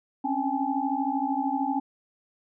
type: tone cluster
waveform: sine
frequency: 267 / 280 / 797 / 856 Hz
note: C4 / C#4 / G5 / A5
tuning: +35 / +18 / +28 / -48 cents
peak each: -30 dBFS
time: 0.24-1.8 s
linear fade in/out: 10 ms
effects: none